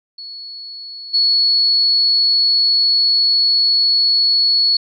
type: tone with level steps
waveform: sine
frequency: 4386 Hz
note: C#8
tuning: 19 cents flat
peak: -29 / -11 dBFS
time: 0.18-4.77 s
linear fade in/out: 5 ms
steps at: 1.13 s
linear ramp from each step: 20 ms
effects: none